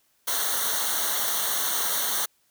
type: noise with comb filter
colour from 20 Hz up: white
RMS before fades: -26 dBFS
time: 0.27-2.26 s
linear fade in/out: 10 ms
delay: 0.4 ms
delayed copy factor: -0.95
effects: white hiss -67 dBFS RMS until 2.5 s